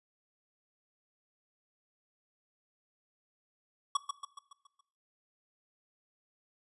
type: tone with echo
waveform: square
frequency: 1125 Hz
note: C#6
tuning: 25 cents sharp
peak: -26 dBFS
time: 3.95-3.97 s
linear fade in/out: 5 ms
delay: 140 ms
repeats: 6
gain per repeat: -6 dB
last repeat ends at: 4.81 s
effects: noise-tail reverb RT60 0.6 s tail -18 dB re dry + resampled to 24000 Hz